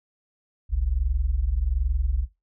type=tone pair together; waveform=sine; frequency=46 / 67.3 Hz; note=F#1 / C2; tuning=-9 / +49 cents; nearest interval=perfect fifth; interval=658 cents; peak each=-23 / -24 dBFS; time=0.69-2.27 s; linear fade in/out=50 ms; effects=noise-tail reverb RT60 0.2 s tail -17 dB re dry